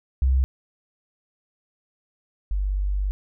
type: tone pair in turn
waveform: sine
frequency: 65.41 / 48.73 Hz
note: C2 / G1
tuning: 0 / -10 cents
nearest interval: perfect fourth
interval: 510 cents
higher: first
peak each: -16 / -21 dBFS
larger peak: first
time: 0.22-0.44 / 2.51-3.11 s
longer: second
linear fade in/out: 0 ms
effects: none